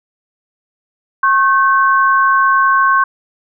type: tone pair together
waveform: sine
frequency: 1087 / 1538 Hz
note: C#6 / G6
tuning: -34 / -33 cents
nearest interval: tritone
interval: 601 cents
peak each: -10 / -13 dBFS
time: 1.23-3.04 s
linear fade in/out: 5 ms
effects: none